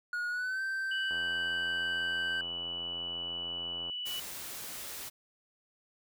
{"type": "tone with pitch glide", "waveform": "triangle", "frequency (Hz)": [1445, 1557.7], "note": ["F#6", "G6"], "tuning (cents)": [-41, -11], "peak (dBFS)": -30, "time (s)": [0.13, 2.41], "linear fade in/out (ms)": 2, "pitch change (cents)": 130, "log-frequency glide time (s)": [0.29, 0.62]}
{"type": "tone", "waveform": "sine", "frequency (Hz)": 2960, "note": "F#7", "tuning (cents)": 0, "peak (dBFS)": -35, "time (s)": [0.91, 4.2], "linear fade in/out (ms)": 5}
{"type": "click train", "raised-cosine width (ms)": 1, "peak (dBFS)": -34, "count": 241, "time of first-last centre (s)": [1.11, 3.897], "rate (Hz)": 86.1}
{"type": "noise", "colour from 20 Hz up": "white", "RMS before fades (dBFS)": -42, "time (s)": [4.05, 5.1], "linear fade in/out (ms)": 20}
{"effects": []}